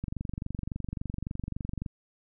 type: click train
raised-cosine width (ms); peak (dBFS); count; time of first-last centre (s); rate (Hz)
5; -21; 44; 0.04-1.862; 23.6
effects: none